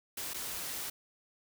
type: noise with dropouts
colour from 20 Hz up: white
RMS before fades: -39 dBFS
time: 0.17-0.9 s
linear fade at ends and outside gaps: 5 ms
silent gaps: 0.336-0.342 s
effects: none